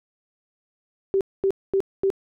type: tone bursts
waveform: sine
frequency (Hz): 388.5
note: G4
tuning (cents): -16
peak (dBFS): -17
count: 4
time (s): 1.14-2.102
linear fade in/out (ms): 0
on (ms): 68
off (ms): 230
effects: none